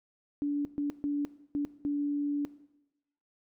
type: tone bursts at uneven times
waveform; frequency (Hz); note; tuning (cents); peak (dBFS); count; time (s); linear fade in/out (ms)
sine; 288.9; D4; -28; -27; 5; 0.42-0.65 / 0.78-0.9 / 1.04-1.25 / 1.55-1.65 / 1.85-2.45; 0
effects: noise-tail reverb RT60 0.9 s tail -17 dB re dry